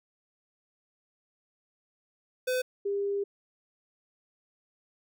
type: tone pair in turn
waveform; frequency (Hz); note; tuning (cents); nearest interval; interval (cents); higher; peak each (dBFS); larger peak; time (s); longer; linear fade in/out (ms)
square / sine; 507 / 401.2; B4 / G4; +45 / +40; major third; 405; first; -27 / -27; neither; 2.47-2.62 / 2.85-3.24; second; 10
effects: none